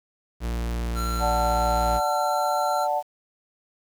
45% pulse tone, 58.27 Hz, A#1, in tune, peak -25 dBFS, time 0.4-2.01 s, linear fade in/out 50 ms
square tone with vibrato, 1359 Hz, F6, 48 cents flat, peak -30 dBFS, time 0.94-2.88 s, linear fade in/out 50 ms, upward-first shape triangle, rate 16 Hz, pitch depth 8 cents each way
sine chord, D major, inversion none, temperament equal, 587.3 / 740 / 880 Hz, D5 / F#5 / A5, 0 / 0 / 0 cents, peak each -27 / -25 / -26 dBFS, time 1.19-3.03 s, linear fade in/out 50 ms
effects 8-bit

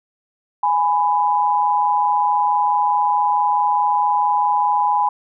sine tone pair together, 830.6 / 995.2 Hz, G#5 / B5, 0 / +13 cents, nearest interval minor third, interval 313 cents, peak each -17 dBFS, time 0.63-5.09 s, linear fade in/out 5 ms, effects none

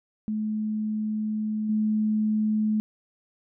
sine tone with level steps, 214.8 Hz, A3, 41 cents flat, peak -25 / -21 dBFS, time 0.28-2.8 s, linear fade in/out 0 ms, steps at 1.69 s, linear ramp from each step 5 ms, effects none

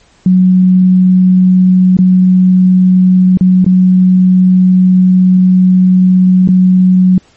sine tone with dropouts, 184.3 Hz, F#3, 7 cents flat, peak -3 dBFS, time 0.26-7.18 s, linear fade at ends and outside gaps 2 ms, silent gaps 1.969-1.988 / 3.373-3.409 / 3.645-3.663 / 6.476-6.487 s, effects pink hiss -47 dBFS RMS until 7.36 s + MP3 32 kbps

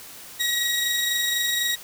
sawtooth tone pair together, 1910 / 3796 Hz, A#6 / A#7, +42 / +31 cents, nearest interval octave, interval 1189 cents, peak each -22 / -21 dBFS, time 0.39-1.76 s, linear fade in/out 20 ms, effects white hiss -42 dBFS RMS until 1.83 s

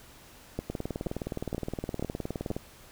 two click trains, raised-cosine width 2 ms, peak -17 / -19 dBFS, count 5 / 37, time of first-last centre 0.59-2.504 / 0.7-2.565 s, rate 2.09 / 19.3 Hz, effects pink hiss -53 dBFS RMS until 2.91 s

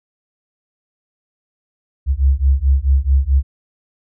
sine beating tone pair, 65.8 / 70.4 Hz, C2 / C#2, +10 / +27 cents, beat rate 4.6 Hz, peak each -14 dBFS, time 2.06-3.43 s, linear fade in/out 50 ms, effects none

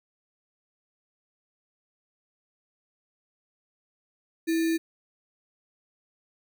sine tone with sample-and-hold, 327.2 Hz, E4, 13 cents flat, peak -22 dBFS, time 4.47-4.78 s, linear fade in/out 20 ms, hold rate 2100 Hz, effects none

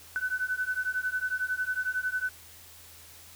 sine beating tone pair, 1500 / 1511 Hz, F#6 / F#6, +23 / +36 cents, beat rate 11 Hz, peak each -31 dBFS, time 0.16-2.29 s, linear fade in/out 0 ms, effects added 83 Hz sine -58 dBFS peak until 3.35 s + white hiss -51 dBFS RMS until 3.35 s

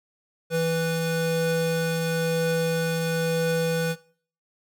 square tone pair together, 164.3 / 493.9 Hz, E3 / B4, -5 / 0 cents, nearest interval octave + perfect fifth, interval 1905 cents, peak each -27 / -25 dBFS, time 0.5-3.96 s, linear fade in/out 50 ms, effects noise-tail reverb RT60 0.5 s tail -20 dB re dry

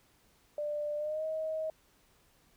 sine tone with pitch glide, 593 to 631.9 Hz, D5 to D#5, +17 to +27 cents, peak -32 dBFS, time 0.58-1.7 s, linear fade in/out 2 ms, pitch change +110 cents, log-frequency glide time 0.97-1.25 s, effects pink hiss -67 dBFS RMS until 2.56 s

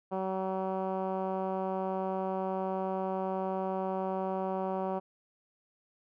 10% pulse tone with low-pass filter, 189.4 Hz, F#3, 41 cents sharp, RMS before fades -33 dBFS, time 0.11-5 s, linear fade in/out 20 ms, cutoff 840 Hz, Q 1.3, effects none

